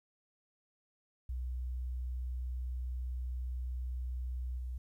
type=tone with level steps; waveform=sine; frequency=62.4 Hz; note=B1; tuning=19 cents sharp; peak=-34 / -36 dBFS; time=1.29-4.78 s; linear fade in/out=5 ms; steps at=4.57 s; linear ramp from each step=20 ms; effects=tanh soft clip ceiling -31 dBFS + 12-bit